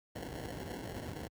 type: noise with sample-and-hold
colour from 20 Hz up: pink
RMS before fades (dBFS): -42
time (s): 0.15-1.28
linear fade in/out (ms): 10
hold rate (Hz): 1225
effects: high-pass 60 Hz 12 dB/octave